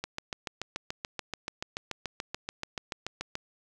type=click train; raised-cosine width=0.2 ms; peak=-16 dBFS; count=24; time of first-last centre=0.04-3.354 s; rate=6.94 Hz; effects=none